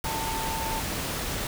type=tone in noise; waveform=sine; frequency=894 Hz; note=A5; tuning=27 cents sharp; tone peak=-31 dBFS; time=0.05-0.8 s; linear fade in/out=2 ms; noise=pink; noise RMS=-31 dBFS; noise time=0.04-1.47 s; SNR=-3 dB; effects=none